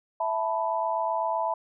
sine chord, E suspended fourth, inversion none, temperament equal, 659.3 / 880 / 987.8 Hz, E5 / A5 / B5, 0 / 0 / 0 cents, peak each -29 dBFS, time 0.2-1.54 s, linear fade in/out 5 ms, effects none

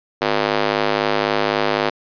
square tone with high-pass filter, 51.91 Hz, G#1, in tune, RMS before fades -19 dBFS, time 0.21-1.9 s, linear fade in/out 10 ms, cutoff 440 Hz, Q 0.96, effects resampled to 11025 Hz

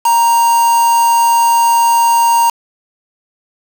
triangle tone with quantisation, 932.3 Hz, A#5, in tune, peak -6 dBFS, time 0.05-2.5 s, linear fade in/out 5 ms, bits 3, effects none

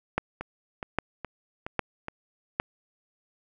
two click trains, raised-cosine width 0.5 ms, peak -19 / -9 dBFS, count 5 / 4, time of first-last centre 0.41-2.084 / 0.18-2.599 s, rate 2.39 / 1.24 Hz, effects none

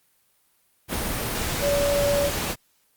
sine tone in noise, 571 Hz, D5, 49 cents flat, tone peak -20 dBFS, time 1.6-2.31 s, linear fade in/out 50 ms, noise pink, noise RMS -27 dBFS, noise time 0.88-2.56 s, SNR +4 dB, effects white hiss -65 dBFS RMS until 2.96 s + Opus 32 kbps

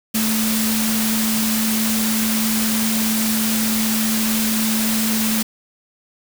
sine tone in noise, 220 Hz, A3, in tune, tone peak -19 dBFS, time 0.14-5.43 s, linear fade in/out 10 ms, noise white, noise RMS -22 dBFS, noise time 0.14-5.43 s, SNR 0 dB, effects none

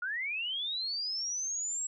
sine linear sweep, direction up, 1396.9 to 7700 Hz, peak -32 dBFS, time 0.02-1.87 s, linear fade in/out 5 ms, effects none

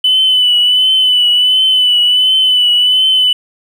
triangle tone with vibrato, 3000 Hz, F#7, 23 cents sharp, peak -4 dBFS, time 0.04-3.33 s, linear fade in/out 5 ms, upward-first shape triangle, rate 1.4 Hz, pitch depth 44 cents each way, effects tanh soft clip ceiling -4 dBFS

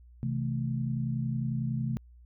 sine chord, A minor, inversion first, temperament equal with one note detuned, 130.81 / 161.8 / 220 Hz, C3 / E3 / A3, 0 / -32 / 0 cents, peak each -30 / -36 / -34 dBFS, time 0.23-1.97 s, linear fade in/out 0 ms, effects added 60 Hz sine -51 dBFS peak until 2.25 s

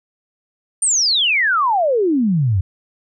sine exponential sweep, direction down, 9210 to 86.6 Hz, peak -13 dBFS, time 0.82-2.61 s, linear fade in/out 5 ms, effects none

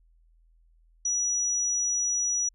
sine tone, 5850 Hz, F#8, 21 cents flat, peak -24 dBFS, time 1.05-2.49 s, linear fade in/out 5 ms, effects added 41 Hz sine -58 dBFS peak until 2.54 s

